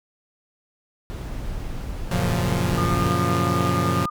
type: noise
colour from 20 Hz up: brown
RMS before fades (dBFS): -30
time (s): 1.1-3.08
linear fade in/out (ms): 0
type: chord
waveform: sawtooth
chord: Gb major seventh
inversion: none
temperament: equal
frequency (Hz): 92.5 / 116.54 / 138.59 / 174.61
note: Gb2 / Bb2 / Db3 / F3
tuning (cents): 0 / 0 / 0 / 0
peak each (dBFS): -22 / -22 / -23 / -21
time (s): 2.11-4.06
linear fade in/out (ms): 5
type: tone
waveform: sine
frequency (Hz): 1213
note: D#6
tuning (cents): -44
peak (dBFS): -25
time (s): 2.77-4.1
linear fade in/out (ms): 10
effects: none